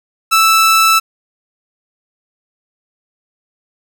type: tone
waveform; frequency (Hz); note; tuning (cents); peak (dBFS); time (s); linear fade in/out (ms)
sawtooth; 1318.5; E6; 0; -4; 0.31-1; 20
effects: none